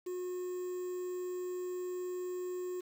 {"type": "tone with quantisation", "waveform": "triangle", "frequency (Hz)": 361.9, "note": "F#4", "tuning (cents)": -38, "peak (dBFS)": -34, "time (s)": [0.06, 2.81], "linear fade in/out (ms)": 10, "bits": 9, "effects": []}